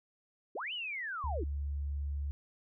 sine linear two-way sweep, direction up then down, 277.2 to 3063 to 277.2 Hz, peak -36 dBFS, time 0.55-1.44 s, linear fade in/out 5 ms, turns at 0.73 s
sine tone with pitch glide, 72.8 to 71.38 Hz, D2 to D2, -15 to -49 cents, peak -33 dBFS, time 1.24-2.31 s, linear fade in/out 0 ms, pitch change -34 cents, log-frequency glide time 1.35-1.43 s
effects none

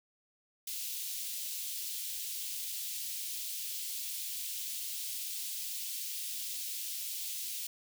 white high-pass noise, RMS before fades -39 dBFS, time 0.67-7.67 s, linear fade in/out 5 ms, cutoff 2800 Hz, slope 24 dB/octave, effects none

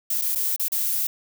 violet noise with dropouts, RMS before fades -24 dBFS, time 0.1-1.07 s, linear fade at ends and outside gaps 5 ms, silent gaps 0.215-0.219 / 0.35-0.356 / 0.563-0.596 / 0.683-0.719 s, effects none

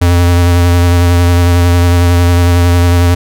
square tone with vibrato, 87.31 Hz, F2, in tune, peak -6 dBFS, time 0.01-3.15 s, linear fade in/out 10 ms, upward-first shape sine, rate 11 Hz, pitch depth 22 cents each way, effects none

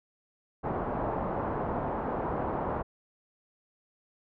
white low-pass noise, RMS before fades -32 dBFS, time 0.63-2.83 s, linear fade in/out 20 ms, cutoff 1000 Hz, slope 24 dB/octave, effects none

